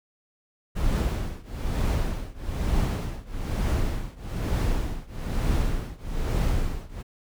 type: noise with tremolo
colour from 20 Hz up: brown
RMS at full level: -22 dBFS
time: 0.75-7.03 s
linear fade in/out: 20 ms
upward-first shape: triangle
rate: 1.1 Hz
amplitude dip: 95%
effects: none